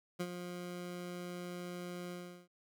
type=tone with ADSR envelope; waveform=20% pulse; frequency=177.3 Hz; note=F3; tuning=26 cents sharp; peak=-29 dBFS; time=0.19-2.48 s; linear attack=17 ms; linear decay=54 ms; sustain=-8 dB; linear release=370 ms; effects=none